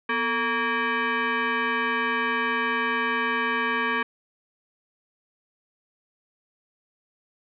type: tone with frequency modulation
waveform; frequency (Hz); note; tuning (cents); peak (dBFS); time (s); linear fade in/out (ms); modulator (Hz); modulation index
sine; 246.4; B3; -4; -22; 0.09-4.03; 5; 694; 3.1
effects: none